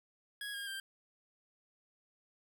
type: tone with pitch steps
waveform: 25% pulse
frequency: 1661.2 / 1619.5 / 1578.9 Hz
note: G#6 / G#6 / G6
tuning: 0 / -44 / +12 cents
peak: -36 dBFS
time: 0.41-0.8 s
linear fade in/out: 2 ms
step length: 130 ms
effects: none